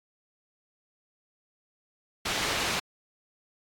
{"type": "low-pass noise", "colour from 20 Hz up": "white", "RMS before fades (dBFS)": -30, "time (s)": [2.25, 2.8], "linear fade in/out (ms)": 10, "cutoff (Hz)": 4200, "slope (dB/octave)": 12, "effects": ["AAC 64 kbps"]}